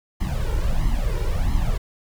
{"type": "noise with flanger", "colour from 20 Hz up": "brown", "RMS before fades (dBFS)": -21, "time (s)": [0.2, 1.78], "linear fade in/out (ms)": 10, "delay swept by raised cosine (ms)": [0.96, 2.16], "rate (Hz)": 1.5, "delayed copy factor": 0.9, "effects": []}